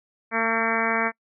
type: harmonic tone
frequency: 226.5 Hz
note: A#3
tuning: 50 cents flat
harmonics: 1 / 2 / 3 / 4 / 5 / 6 / 7 / 8 / 9 / 10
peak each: -30 / -30 / -30 / -30 / -30 / -30 / -30 / -30 / -30 / -30 dBFS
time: 0.31-1.12 s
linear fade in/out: 50 ms
effects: noise-tail reverb RT60 0.1 s tail -26 dB re dry